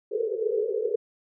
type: band-pass noise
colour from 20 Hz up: white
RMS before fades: -27 dBFS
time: 0.11-0.96 s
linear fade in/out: 10 ms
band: 410 to 480 Hz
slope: 96 dB/octave
effects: none